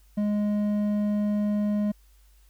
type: tone with hard clipping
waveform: sine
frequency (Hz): 207.7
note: G#3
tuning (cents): 0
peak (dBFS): -24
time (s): 0.17-1.92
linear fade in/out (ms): 10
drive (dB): 6
effects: added 50 Hz sine -54 dBFS peak until 2.49 s + white hiss -65 dBFS RMS until 2.49 s